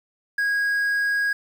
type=tone with quantisation; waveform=triangle; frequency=1645 Hz; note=G#6; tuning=17 cents flat; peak=-18 dBFS; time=0.38-1.33 s; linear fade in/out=5 ms; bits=8; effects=none